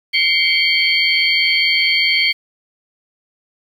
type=tone cluster; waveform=sine; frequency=2104 / 2269 / 3172 / 4445 Hz; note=C7 / C#7 / G7 / C#8; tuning=+9 / +40 / +20 / +4 cents; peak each=-18 dBFS; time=0.13-2.33 s; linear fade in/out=20 ms; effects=7-bit